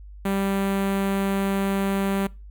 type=tone with notch filter; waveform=sawtooth; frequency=196 Hz; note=G3; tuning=in tune; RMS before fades=-24 dBFS; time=0.25-2.27 s; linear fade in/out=5 ms; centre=5300 Hz; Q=0.88; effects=noise-tail reverb RT60 0.3 s tail -23 dB re dry + added 50 Hz sine -39 dBFS peak until 2.5 s